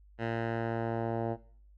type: tone with low-pass filter sweep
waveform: 10% pulse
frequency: 114.8 Hz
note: A#2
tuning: 26 cents flat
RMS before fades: -33 dBFS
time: 0.18-1.37 s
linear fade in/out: 50 ms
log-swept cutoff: 2200 to 760 Hz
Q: 1.3
effects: noise-tail reverb RT60 0.5 s tail -17 dB re dry + added 50 Hz sine -55 dBFS peak until 1.77 s